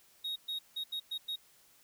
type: tone bursts at uneven times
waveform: triangle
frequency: 3762 Hz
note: A#7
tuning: 15 cents sharp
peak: -33 dBFS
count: 6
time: 0.24-0.36 / 0.48-0.59 / 0.76-0.84 / 0.92-1 / 1.11-1.18 / 1.28-1.36 s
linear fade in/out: 10 ms
effects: white hiss -64 dBFS RMS until 1.83 s